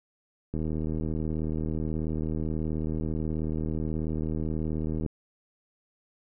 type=click train; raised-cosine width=3 ms; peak=-19 dBFS; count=356; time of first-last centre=0.54-5.062 s; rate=78.5 Hz; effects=none

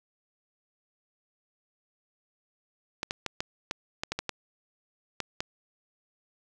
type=clicks; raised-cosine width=0.2 ms; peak=-13 dBFS; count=11; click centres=3.031 / 3.109 / 3.263 / 3.405 / 3.711 / 4.035 / 4.12 / 4.19 / 4.293 / 5.203 / 5.405 s; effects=none

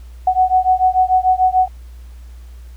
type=beating tone pair; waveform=sine; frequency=740 / 746.8 Hz; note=F#5 / F#5; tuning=0 / +16 cents; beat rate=6.8 Hz; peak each=-14 dBFS; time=0.27-1.68 s; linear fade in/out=5 ms; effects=added 60 Hz sine -33 dBFS peak until 2.76 s + pink hiss -53 dBFS RMS until 2.76 s

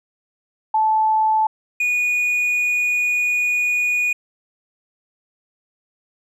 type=tone pair in turn; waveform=sine / triangle; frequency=872 / 2458 Hz; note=A5 / D#7; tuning=-16 / -22 cents; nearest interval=octave + tritone; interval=1794 cents; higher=second; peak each=-14 / -15 dBFS; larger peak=first; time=0.74-1.47 / 1.8-4.13 s; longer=second; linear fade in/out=5 ms; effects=resampled to 32000 Hz

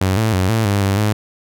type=tone with pitch steps; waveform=sawtooth; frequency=94.6 / 110.6 / 93.1 / 111.8 / 100.8 / 98.1 / 105.8 Hz; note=F#2 / A2 / F#2 / A2 / G2 / G2 / G#2; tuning=+39 / +9 / +11 / +28 / +49 / +2 / +33 cents; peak=-10 dBFS; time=0.01-1.13 s; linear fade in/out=5 ms; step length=160 ms; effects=none

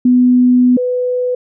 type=tone pair in turn; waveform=sine; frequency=249 / 498 Hz; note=B3 / B4; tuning=+14 / +14 cents; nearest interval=octave; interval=1200 cents; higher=second; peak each=-6 / -13 dBFS; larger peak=first; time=0.05-0.77 / 0.77-1.35 s; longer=first; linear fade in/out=5 ms; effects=none

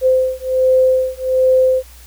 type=beating tone pair; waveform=sine; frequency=516 / 517.3 Hz; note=C5 / C5; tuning=-24 / -20 cents; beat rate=1.3 Hz; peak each=-14 dBFS; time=0.01-1.83 s; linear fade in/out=50 ms; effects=added 60 Hz sine -39 dBFS peak until 2.06 s + white hiss -44 dBFS RMS until 2.06 s

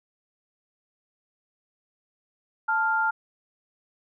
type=tone pair together; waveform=sine; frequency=881.4 / 1396.9 Hz; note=A5 / F6; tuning=+3 / 0 cents; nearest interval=minor sixth; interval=797 cents; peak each=-25 / -23 dBFS; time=2.68-3.11 s; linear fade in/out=10 ms; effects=none

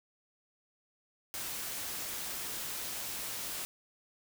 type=noise; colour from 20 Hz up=white; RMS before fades=-39 dBFS; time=1.34-3.65 s; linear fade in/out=0 ms; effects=none

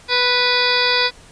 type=harmonic tone with a mistuned harmonic; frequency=493.2 Hz; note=B4; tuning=2 cents flat; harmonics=1 / 2 / 3 / 4 / 5 / 7 / 8 / 9 / 10; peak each=-23 / -23 / -23 / -23 / -23 / -23 / -23 / -23 / -23 dBFS; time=0.08-1.11 s; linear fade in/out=50 ms; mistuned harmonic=9; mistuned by=+35 cents; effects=pink hiss -45 dBFS RMS until 1.31 s + resampled to 22050 Hz

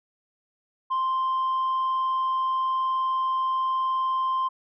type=tone; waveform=sine; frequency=1046.5 Hz; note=C6; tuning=in tune; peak=-20 dBFS; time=0.9-4.49 s; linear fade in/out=20 ms; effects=tanh soft clip ceiling -21 dBFS

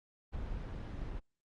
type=noise; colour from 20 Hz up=brown; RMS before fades=-40 dBFS; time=0.32-1.2 s; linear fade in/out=20 ms; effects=low-pass 4000 Hz 12 dB/octave + Opus 24 kbps

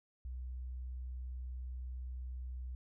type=tone; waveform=sine; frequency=62.8 Hz; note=B1; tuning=30 cents sharp; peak=-40 dBFS; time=0.25-2.75 s; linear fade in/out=0 ms; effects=none

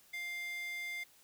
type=tone with high-pass filter; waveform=square; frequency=700 Hz; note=F5; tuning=4 cents sharp; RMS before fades=-41 dBFS; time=0.13-1.04 s; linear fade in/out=10 ms; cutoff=2300 Hz; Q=7.6; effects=white hiss -64 dBFS RMS until 1.23 s

